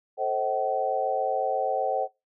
sine chord, A diminished seventh, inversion none, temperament just, 440 / 528 / 633.6 / 760.3 Hz, A4 / C5 / Eb5 / Gb5, 0 / +16 / +31 / +47 cents, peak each -32 / -29 / -32 / -27 dBFS, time 0.17-2.08 s, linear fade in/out 50 ms, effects noise-tail reverb RT60 0.2 s tail -19 dB re dry

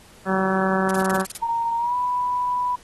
harmonic tone, 190.1 Hz, F#3, 47 cents sharp, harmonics 1 / 2 / 3 / 4 / 5 / 6 / 7 / 8 / 9, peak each -23 / -26 / -28 / -29 / -30 / -31 / -31 / -32 / -33 dBFS, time 0.25-1.26 s, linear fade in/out 50 ms
blue noise bursts, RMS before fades -29 dBFS, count 10, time 0.89-1.369 s, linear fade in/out 2 ms, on 20 ms, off 31 ms
sine tone with pitch glide, 927 to 987.8 Hz, A#5 to B5, -10 to 0 cents, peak -20 dBFS, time 1.42-2.76 s, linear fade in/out 10 ms, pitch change +110 cents, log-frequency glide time 1.77-1.95 s
effects pink hiss -50 dBFS RMS until 2.83 s + AAC 32 kbps

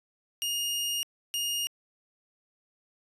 sawtooth tone pair in turn, 2850 / 2850 Hz, F7 / F7, +34 / +34 cents, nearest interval unison, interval 0 cents, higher neither, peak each -25 dBFS, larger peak neither, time 0.42-1.03 / 1.34-1.67 s, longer first, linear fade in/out 0 ms, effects resampled to 32000 Hz

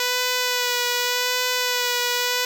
5% pulse tone with vibrato, 493.9 Hz, B4, in tune, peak -9 dBFS, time 0-2.45 s, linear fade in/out 2 ms, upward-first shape sine, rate 0.86 Hz, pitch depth 21 cents each way, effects none

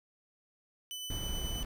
sawtooth tone with tremolo, 3000 Hz, F#7, 23 cents sharp, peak -35 dBFS, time 0.91-1.63 s, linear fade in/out 0 ms, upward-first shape triangle, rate 9.3 Hz, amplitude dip 25%
brown noise, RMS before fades -37 dBFS, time 1.1-1.65 s, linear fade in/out 2 ms
effects none

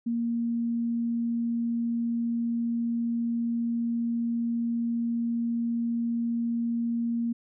sine tone, 233.7 Hz, A#3, 5 cents sharp, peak -25 dBFS, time 0.06-7.33 s, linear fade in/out 10 ms, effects none

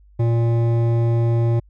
sine tone with hard clipping, 116.54 Hz, A#2, in tune, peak -17 dBFS, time 0.19-1.6 s, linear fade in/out 10 ms, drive 12 dB, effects added 50 Hz sine -47 dBFS peak until 1.69 s

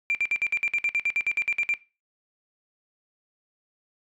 sine tone bursts, 2368 Hz, D7, 14 cents sharp, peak -20 dBFS, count 16, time 0.1-1.739 s, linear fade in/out 0 ms, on 49 ms, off 57 ms, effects noise-tail reverb RT60 0.3 s tail -19 dB re dry + tanh soft clip ceiling -16 dBFS

